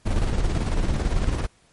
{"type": "noise with tremolo", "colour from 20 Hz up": "brown", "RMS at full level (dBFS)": -20, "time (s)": [0.05, 1.47], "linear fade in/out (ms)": 20, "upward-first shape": "square", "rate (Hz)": 18, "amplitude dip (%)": 45, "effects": ["pink hiss -59 dBFS RMS until 1.72 s", "MP3 48 kbps"]}